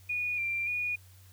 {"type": "tone with pitch steps", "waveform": "sine", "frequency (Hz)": [2455, 2369, 2451], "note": ["D#7", "D7", "D#7"], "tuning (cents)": [-24, 14, -27], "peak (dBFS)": -29, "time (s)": [0.09, 0.96], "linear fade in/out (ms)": 10, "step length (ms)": 290, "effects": ["added 93 Hz sine -53 dBFS peak until 1.32 s", "white hiss -61 dBFS RMS until 1.32 s"]}